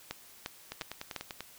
two click trains, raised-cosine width 0.2 ms, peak -21 / -18 dBFS, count 8 / 4, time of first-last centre 0.72-1.406 / 0.11-1.163 s, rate 10.2 / 2.85 Hz, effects white hiss -55 dBFS RMS until 1.58 s

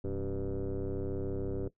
sine tone with frequency modulation, 185 Hz, F#3, in tune, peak -30 dBFS, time 0.04-1.68 s, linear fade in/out 5 ms, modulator 101 Hz, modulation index 2.9, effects noise-tail reverb RT60 0.1 s tail -17 dB re dry + tanh soft clip ceiling -29 dBFS

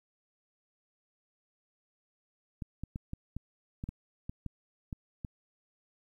clicks, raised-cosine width 5 ms, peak -25 dBFS, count 11, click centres 2.622 / 2.836 / 2.959 / 3.134 / 3.366 / 3.839 / 3.89 / 4.295 / 4.463 / 4.928 / 5.248 s, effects 11-bit

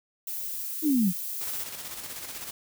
violet noise, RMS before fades -34 dBFS, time 0.27-1.64 s, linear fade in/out 5 ms
sine linear sweep, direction down, 323.9 to 164.81 Hz, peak -20 dBFS, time 0.82-1.13 s, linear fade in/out 50 ms
white noise with tremolo, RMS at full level -37 dBFS, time 1.41-2.51 s, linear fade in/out 2 ms, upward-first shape square, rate 16 Hz, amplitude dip 40%
effects none

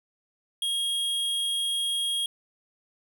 square tone, 3267 Hz, G#7, 29 cents flat, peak -26 dBFS, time 0.62-2.26 s, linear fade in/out 2 ms, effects none

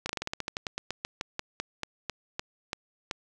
slowing click train, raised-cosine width 0.2 ms, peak -14 dBFS, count 22, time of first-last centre 0.06-3.112 s, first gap 33 ms, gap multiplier 1.13, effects none

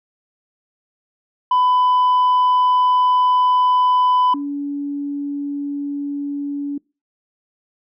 sine tone pair in turn, 1000 / 285.1 Hz, B5 / C#4, +21 / +49 cents, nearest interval octave + minor seventh, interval 2172 cents, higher first, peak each -10 / -21 dBFS, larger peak first, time 1.51-4.34 / 4.34-6.78 s, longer first, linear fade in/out 5 ms, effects noise-tail reverb RT60 0.3 s tail -25 dB re dry + tanh soft clip ceiling -11 dBFS

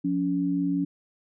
sine tone pair together, 176.8 / 282.2 Hz, F3 / C#4, +22 / +31 cents, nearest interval minor sixth, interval 809 cents, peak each -28 / -24 dBFS, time 0.04-0.85 s, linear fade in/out 10 ms, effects none

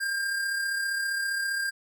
square tone with amplitude modulation, 1601 Hz, G6, 36 cents sharp, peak -26 dBFS, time 0-1.71 s, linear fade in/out 20 ms, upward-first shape sine, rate 35.1 Hz, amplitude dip 35%, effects none

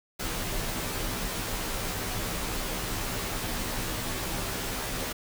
pink noise with comb filter, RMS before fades -32 dBFS, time 0.19-5.13 s, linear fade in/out 10 ms, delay 14 ms, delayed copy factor -0.9, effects none

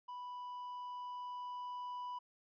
triangle tone with level ramp, 987.8 Hz, B5, in tune, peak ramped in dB -42 to -39 dBFS, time 0.08-2.19 s, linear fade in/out 10 ms, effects resampled to 11025 Hz

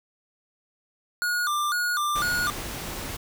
square tone with vibrato, 1310 Hz, E6, 11 cents flat, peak -24 dBFS, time 1.22-2.5 s, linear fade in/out 0 ms, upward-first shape square, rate 2 Hz, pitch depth 170 cents each way
pink noise, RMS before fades -34 dBFS, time 2.15-3.17 s, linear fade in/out 10 ms
effects none

